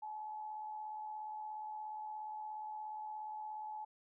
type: tone with amplitude modulation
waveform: sine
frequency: 857 Hz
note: A5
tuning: 46 cents flat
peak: -40 dBFS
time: 0.02-3.85 s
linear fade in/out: 10 ms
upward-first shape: sine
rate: 77 Hz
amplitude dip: 40%
effects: none